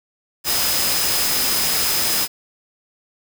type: tone in noise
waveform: sine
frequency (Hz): 5060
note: D#8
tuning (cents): +28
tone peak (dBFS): -24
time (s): 0.44-2.28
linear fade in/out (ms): 50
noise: white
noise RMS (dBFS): -20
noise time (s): 0.44-2.28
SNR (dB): -7
effects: none